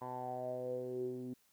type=tone with low-pass filter sweep; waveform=10% pulse; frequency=126.1 Hz; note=B2; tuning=36 cents sharp; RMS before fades=-41 dBFS; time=0.01-1.34 s; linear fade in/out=10 ms; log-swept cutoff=1000 to 280 Hz; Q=7.6; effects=white hiss -72 dBFS RMS until 1.52 s